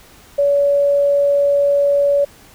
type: tone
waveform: sine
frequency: 568 Hz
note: C#5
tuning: 42 cents sharp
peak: -11 dBFS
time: 0.38-2.25 s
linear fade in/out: 10 ms
effects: pink hiss -45 dBFS RMS until 2.54 s